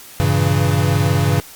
square chord, G diminished seventh, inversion none, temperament equal, 98 / 116.54 / 138.59 / 164.81 Hz, G2 / Bb2 / Db3 / Fb3, 0 / 0 / 0 / 0 cents, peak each -18 / -24 / -18 / -23 dBFS, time 0.2-1.4 s, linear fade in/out 0 ms, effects white hiss -39 dBFS RMS until 1.55 s + Opus 48 kbps

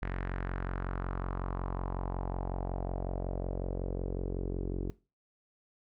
sawtooth tone with low-pass filter sweep, 45.43 Hz, F#1, 31 cents flat, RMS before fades -35 dBFS, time 0.02-4.9 s, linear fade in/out 0 ms, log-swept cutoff 1900 to 360 Hz, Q 2.7, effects noise-tail reverb RT60 0.3 s tail -20 dB re dry

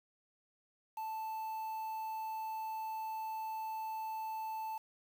triangle tone with quantisation, 880 Hz, A5, in tune, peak -36 dBFS, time 0.97-4.78 s, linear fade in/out 5 ms, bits 9, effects none

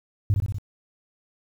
sine tone with echo, 101 Hz, G#2, 48 cents flat, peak -15 dBFS, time 0.3-0.34 s, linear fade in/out 0 ms, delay 61 ms, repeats 4, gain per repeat -3 dB, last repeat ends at 0.584 s, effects tanh soft clip ceiling -12 dBFS + 9-bit

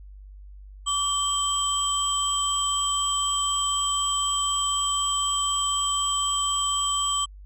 sine tone cluster, 1149 / 3152 / 7890 Hz, D6 / G7 / B8, -38 / +9 / -3 cents, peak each -26 dBFS, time 0.86-7.26 s, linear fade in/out 20 ms, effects tanh soft clip ceiling -15 dBFS + added 49 Hz sine -41 dBFS peak until 7.45 s

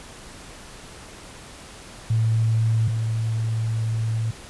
sine tone pair in turn, 112 / 112 Hz, A2 / A2, +31 / +31 cents, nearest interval unison, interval 0 cents, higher neither, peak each -17 / -21 dBFS, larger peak first, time 2.1-2.88 / 2.88-4.31 s, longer second, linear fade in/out 5 ms, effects pink hiss -42 dBFS RMS until 4.49 s + resampled to 24000 Hz

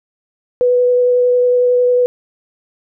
sine tone with vibrato, 493.9 Hz, B4, in tune, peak -9 dBFS, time 0.61-2.06 s, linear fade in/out 0 ms, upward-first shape triangle, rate 11 Hz, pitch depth 10 cents each way, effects none

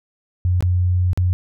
sine tone with dropouts, 90.1 Hz, F#2, 45 cents flat, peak -14 dBFS, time 0.45-1.33 s, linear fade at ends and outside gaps 0 ms, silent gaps 0.607-0.625 / 1.132-1.175 s, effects none

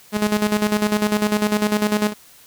sawtooth tone with tremolo, 210.1 Hz, G#3, 20 cents sharp, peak -11 dBFS, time 0.12-2.14 s, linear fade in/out 50 ms, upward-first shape square, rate 10 Hz, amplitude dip 65%, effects white hiss -48 dBFS RMS until 2.46 s

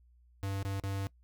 square tone with dropouts, 98 Hz, G2, in tune, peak -34 dBFS, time 0.43-1.07 s, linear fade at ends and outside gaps 0 ms, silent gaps 0.628-0.65 / 0.798-0.837 s, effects noise-tail reverb RT60 0.1 s tail -21 dB re dry + added 60 Hz sine -60 dBFS peak until 1.23 s

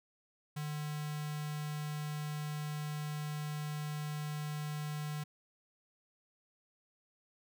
square tone with notch filter, 150 Hz, D3, 37 cents sharp, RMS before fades -39 dBFS, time 0.56-5.24 s, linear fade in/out 10 ms, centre 370 Hz, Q 0.61, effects none

